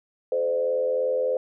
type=tone with frequency modulation; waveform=sine; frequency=515 Hz; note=C5; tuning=28 cents flat; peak=-21 dBFS; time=0.32-1.37 s; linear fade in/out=2 ms; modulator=83.1 Hz; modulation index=0.74; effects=none